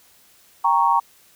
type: chord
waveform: sine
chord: G diminished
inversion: none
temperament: equal with one note detuned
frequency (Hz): 789.9 / 932.3 / 1108.7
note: G5 / Bb5 / Db6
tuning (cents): +13 / 0 / 0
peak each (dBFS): -22 / -17 / -19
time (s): 0.64-1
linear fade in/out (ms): 10
effects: white hiss -54 dBFS RMS until 1.35 s